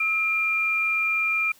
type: tone pair together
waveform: sine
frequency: 1294 / 2392 Hz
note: E6 / D7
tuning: -32 / +31 cents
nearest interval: major seventh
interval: 1063 cents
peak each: -31 / -21 dBFS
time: 0-1.52 s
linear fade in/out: 5 ms
effects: white hiss -55 dBFS RMS until 1.59 s